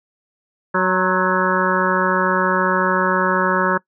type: harmonic tone with a mistuned harmonic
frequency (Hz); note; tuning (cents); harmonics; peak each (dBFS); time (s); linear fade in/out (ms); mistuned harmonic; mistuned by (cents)
185.8; F#3; +7; 1 / 2 / 3 / 5 / 6 / 7 / 8 / 9; -23 / -23 / -23 / -23 / -23 / -23 / -23 / -23; 0.74-3.78; 10; 6; -52
effects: noise-tail reverb RT60 0.1 s tail -22 dB re dry